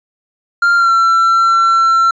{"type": "tone with pitch glide", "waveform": "triangle", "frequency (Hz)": [1394, 1350.4], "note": ["F6", "E6"], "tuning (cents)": [-4, 41], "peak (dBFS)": -6, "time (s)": [0.62, 2.11], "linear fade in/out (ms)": 5, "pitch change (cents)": -55, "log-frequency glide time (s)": [0.76, 0.92], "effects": ["resampled to 16000 Hz"]}